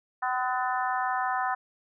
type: harmonic tone with a mistuned harmonic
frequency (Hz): 253.6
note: B3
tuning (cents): +46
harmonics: 3 / 4 / 5 / 6 / 7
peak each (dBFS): -29 / -31 / -33 / -35 / -36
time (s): 0.22-1.55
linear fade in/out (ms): 10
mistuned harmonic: 6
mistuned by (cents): -40
effects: none

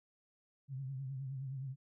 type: tone with vibrato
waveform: sine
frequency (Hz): 133.9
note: C3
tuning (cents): +40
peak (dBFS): -39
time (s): 0.68-1.76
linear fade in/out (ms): 50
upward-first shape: triangle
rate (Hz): 9.6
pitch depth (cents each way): 87
effects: none

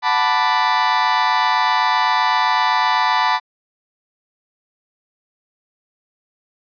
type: chord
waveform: 35% pulse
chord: B minor seventh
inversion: second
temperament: equal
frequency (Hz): 740 / 880 / 987.8 / 1174.7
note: F#5 / A5 / B5 / D6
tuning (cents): 0 / 0 / 0 / 0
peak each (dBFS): -22 / -17 / -16 / -21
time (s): 0.02-3.4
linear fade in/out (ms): 50
effects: resampled to 11025 Hz

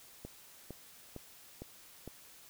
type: click train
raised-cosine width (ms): 2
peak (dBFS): -30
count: 5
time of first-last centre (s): 0.25-2.076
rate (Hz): 2.19
effects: white hiss -57 dBFS RMS until 2.49 s

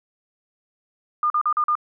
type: tone bursts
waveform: sine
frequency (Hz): 1212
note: D#6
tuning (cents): -46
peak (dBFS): -17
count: 5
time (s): 1.23-1.753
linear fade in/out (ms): 2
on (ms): 71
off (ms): 42
effects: none

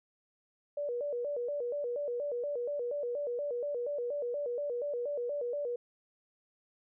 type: tone with vibrato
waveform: sine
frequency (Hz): 529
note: C5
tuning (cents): +19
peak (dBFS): -32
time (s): 0.77-5.76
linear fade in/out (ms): 5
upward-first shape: square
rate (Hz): 4.2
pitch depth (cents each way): 160
effects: none

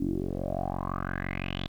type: tone with low-pass filter sweep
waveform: 10% pulse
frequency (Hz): 45.85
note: F#1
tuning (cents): -15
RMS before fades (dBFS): -32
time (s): 0-1.68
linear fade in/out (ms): 10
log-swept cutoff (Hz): 280 to 3700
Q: 6.7
effects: 10-bit

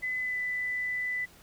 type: tone with pitch glide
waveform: sine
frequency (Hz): 2014 to 1993.2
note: B6 to B6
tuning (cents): +33 to +15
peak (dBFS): -29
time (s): 0.02-1.26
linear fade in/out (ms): 20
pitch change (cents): -18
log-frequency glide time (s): 0.19-0.4
effects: pink hiss -56 dBFS RMS until 1.42 s

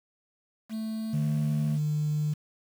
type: tone with pitch glide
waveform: triangle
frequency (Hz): 220 to 223.1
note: A3 to A3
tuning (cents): 0 to +24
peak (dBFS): -28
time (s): 0.69-1.79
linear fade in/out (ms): 50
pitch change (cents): +24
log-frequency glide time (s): 0.94-1.33
type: tone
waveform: sine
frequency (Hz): 150.5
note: D3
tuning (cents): +43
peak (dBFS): -24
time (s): 1.13-2.34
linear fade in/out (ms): 10
effects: tanh soft clip ceiling -19 dBFS + 8-bit

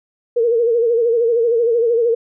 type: tone with vibrato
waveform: sine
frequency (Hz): 466.2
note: A#4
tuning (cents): 0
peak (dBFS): -12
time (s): 0.36-2.15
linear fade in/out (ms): 10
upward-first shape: sine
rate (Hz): 13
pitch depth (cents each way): 69
effects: none

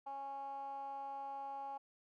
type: tone with band-pass filter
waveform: 15% pulse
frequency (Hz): 275.5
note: C#4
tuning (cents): -11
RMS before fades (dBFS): -45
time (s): 0.06-1.78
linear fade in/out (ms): 10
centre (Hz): 860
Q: 7
effects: none

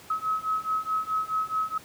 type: beating tone pair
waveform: sine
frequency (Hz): 1280 / 1284.7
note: D#6 / E6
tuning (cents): +49 / -45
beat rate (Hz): 4.7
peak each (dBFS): -29 / -28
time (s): 0.1-1.78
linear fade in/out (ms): 5
effects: pink hiss -49 dBFS RMS until 1.84 s + high-pass 100 Hz 12 dB/octave

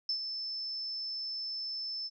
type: tone with ADSR envelope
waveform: sine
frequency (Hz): 5274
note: E8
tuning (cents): 0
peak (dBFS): -28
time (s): 0.09-2.1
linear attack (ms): 3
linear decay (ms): 88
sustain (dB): -7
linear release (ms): 38
effects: none

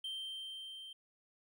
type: tone with level ramp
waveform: triangle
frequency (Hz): 3136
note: G7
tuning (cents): 0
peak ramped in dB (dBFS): -37 to -46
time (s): 0.04-0.93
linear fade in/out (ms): 5
effects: none

